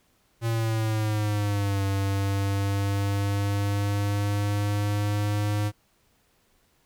square linear two-way sweep, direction down then up, 115.6 to 98 to 104.3 Hz, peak -24 dBFS, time 0.41-5.72 s, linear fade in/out 50 ms, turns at 1.84 s, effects pink hiss -66 dBFS RMS until 6.85 s

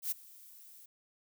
violet noise with ADSR envelope, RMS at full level -32 dBFS, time 0.02-0.86 s, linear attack 92 ms, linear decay 15 ms, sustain -23 dB, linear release 8 ms, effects none

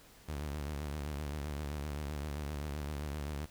sawtooth tone with vibrato, 73.42 Hz, D2, in tune, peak -33 dBFS, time 0.28-3.46 s, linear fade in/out 10 ms, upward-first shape triangle, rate 7.7 Hz, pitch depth 110 cents each way, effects pink hiss -59 dBFS RMS until 3.5 s

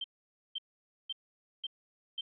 sine tone bursts, 3136 Hz, G7, in tune, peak -34 dBFS, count 5, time 0.01-2.21 s, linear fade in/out 5 ms, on 32 ms, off 510 ms, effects none

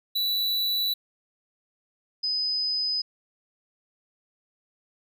square / sine tone pair in turn, 3951 / 5016 Hz, B7 / D#8, 0 / +13 cents, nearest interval major third, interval 413 cents, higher second, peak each -24 dBFS, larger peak neither, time 0.15-0.94 / 2.23-3.02 s, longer neither, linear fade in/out 10 ms, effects none

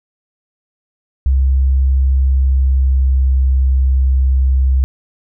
sine tone with pitch glide, 66.4 to 65.71 Hz, C2 to C2, +26 to +8 cents, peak -9 dBFS, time 1.26-4.84 s, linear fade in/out 0 ms, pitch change -18 cents, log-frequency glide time 2.28-3.28 s, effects none

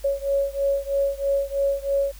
sine beating tone pair, 554.4 / 557.5 Hz, C#5 / C#5, 0 / +10 cents, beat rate 3.1 Hz, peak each -23 / -24 dBFS, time 0.04-2.12 s, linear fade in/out 10 ms, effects added 50 Hz sine -40 dBFS peak until 2.19 s + white hiss -49 dBFS RMS until 2.19 s

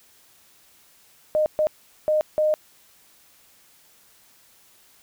sine tone bursts at uneven times, 614 Hz, D#5, 23 cents flat, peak -17 dBFS, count 4, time 1.35-1.46 / 1.59-1.67 / 2.08-2.21 / 2.38-2.54 s, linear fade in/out 0 ms, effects white hiss -56 dBFS RMS until 5.02 s

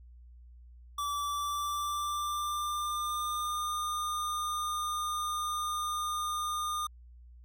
square tone with pitch glide, 1158 to 1217 Hz, D6 to D#6, -25 to -39 cents, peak -32 dBFS, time 0.98-6.87 s, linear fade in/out 5 ms, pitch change +86 cents, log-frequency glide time 1.19-3.73 s, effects added 60 Hz sine -50 dBFS peak until 7.44 s

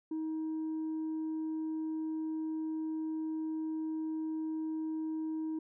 sine tone with tanh clipping, 316.1 Hz, D#4, 27 cents sharp, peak -34 dBFS, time 0.11-5.59 s, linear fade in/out 5 ms, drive 1 dB, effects none

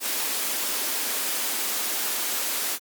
white high-pass noise, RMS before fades -27 dBFS, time 0-2.79 s, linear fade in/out 50 ms, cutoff 220 Hz, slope 48 dB/octave, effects Opus 48 kbps

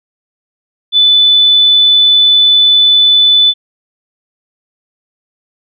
sine tone, 3495 Hz, A7, 12 cents flat, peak -4 dBFS, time 0.92-3.54 s, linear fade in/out 50 ms, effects none

